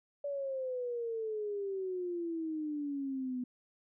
sine exponential sweep, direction down, 576 to 246.9 Hz, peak -34 dBFS, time 0.24-3.44 s, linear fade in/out 5 ms, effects none

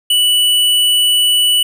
square tone, 2960 Hz, F#7, in tune, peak -10 dBFS, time 0.1-1.63 s, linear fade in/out 5 ms, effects none

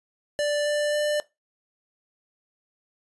square tone with pitch steps, 587.3 / 591 / 594.8 Hz, D5 / D5 / D5, 0 / +11 / +22 cents, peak -23 dBFS, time 0.39-1.2 s, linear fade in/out 0 ms, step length 270 ms, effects noise-tail reverb RT60 0.2 s tail -19 dB re dry + resampled to 24000 Hz

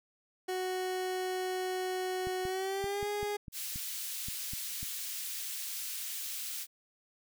30% pulse tone with pitch glide, 370 to 412.9 Hz, F#4 to G#4, 0 to -10 cents, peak -30 dBFS, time 0.48-3.37 s, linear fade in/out 10 ms, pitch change +190 cents, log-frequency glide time 2.45-3.08 s
clicks, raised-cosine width 5 ms, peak -31 dBFS, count 10, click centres 2.271 / 2.453 / 2.842 / 3.029 / 3.23 / 3.482 / 3.759 / 4.285 / 4.535 / 4.83 s
white high-pass noise, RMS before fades -39 dBFS, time 3.52-6.67 s, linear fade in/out 50 ms, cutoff 2500 Hz, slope 12 dB/octave
effects none

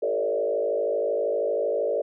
sine tone with frequency modulation, 513 Hz, C5, 34 cents flat, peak -22 dBFS, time 0.02-2.02 s, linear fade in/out 10 ms, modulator 52.8 Hz, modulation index 2, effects none

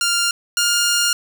10% pulse tone pair in turn, 1396.9 / 1410.7 Hz, F6 / F6, 0 / +17 cents, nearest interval unison, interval 17 cents, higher second, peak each -8 / -7 dBFS, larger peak second, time 0.01-0.31 / 0.57-1.13 s, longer second, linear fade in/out 2 ms, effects none

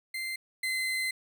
35% pulse tone pair in turn, 2082 / 2056 Hz, C7 / C7, -9 / -31 cents, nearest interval unison, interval 22 cents, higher first, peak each -31 / -27 dBFS, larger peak second, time 0.14-0.36 / 0.63-1.11 s, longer second, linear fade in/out 5 ms, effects none

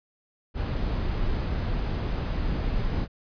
brown noise, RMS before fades -27 dBFS, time 0.54-3.08 s, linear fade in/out 50 ms, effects resampled to 11025 Hz

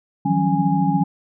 sine tone cluster, 158.5 / 175.5 / 189.7 / 276.4 / 827 Hz, D#3 / F3 / F#3 / C#4 / G#5, +32 / +9 / +43 / -5 / -8 cents, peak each -22 dBFS, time 0.25-1.04 s, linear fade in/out 10 ms, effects none

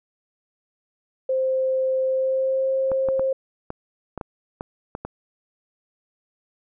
sine tone with pitch glide, 523.3 to 531.5 Hz, C5 to C5, 0 to +27 cents, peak -19 dBFS, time 1.29-3.33 s, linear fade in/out 5 ms, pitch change +27 cents, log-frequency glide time 2.04-2.72 s
clicks, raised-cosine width 1 ms, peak -16 dBFS, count 9, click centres 2.917 / 3.087 / 3.195 / 3.704 / 4.177 / 4.212 / 4.609 / 4.951 / 5.05 s
effects none

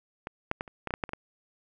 clicks, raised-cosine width 0.5 ms, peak -20 / -12 / -17 / -30 / -18 / -18 / -13 / -14 / -25 / -18 dBFS, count 10, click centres 0.271 / 0.514 / 0.609 / 0.678 / 0.873 / 0.907 / 0.939 / 1.038 / 1.092 / 1.134 s, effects none

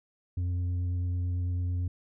sine tone with tanh clipping, 89.1 Hz, F2, 35 cents sharp, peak -28 dBFS, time 0.37-1.88 s, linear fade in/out 5 ms, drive 4 dB, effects none

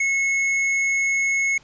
sine tone with hard clipping, 2184 Hz, C#7, 26 cents flat, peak -20 dBFS, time 0-1.58 s, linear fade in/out 5 ms, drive 8 dB, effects pink hiss -53 dBFS RMS until 1.63 s + resampled to 16000 Hz

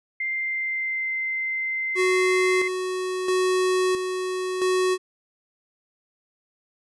sine tone with pitch glide, 2095 to 2076 Hz, C7 to C7, +2 to -14 cents, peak -24 dBFS, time 0.2-2.68 s, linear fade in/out 5 ms, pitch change -16 cents, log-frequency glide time 0.33-1.13 s
square tone with tremolo, 370 Hz, F#4, in tune, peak -20 dBFS, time 1.95-4.98 s, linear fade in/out 50 ms, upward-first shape square, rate 0.75 Hz, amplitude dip 50%
effects resampled to 24000 Hz

